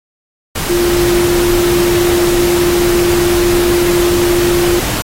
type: tone in noise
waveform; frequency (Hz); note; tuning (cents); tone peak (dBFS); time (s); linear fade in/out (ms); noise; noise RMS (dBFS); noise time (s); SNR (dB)
sine; 349.2; F4; 0; -10; 0.69-4.8; 10; pink; -18; 0.55-5.02; +5
effects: AAC 48 kbps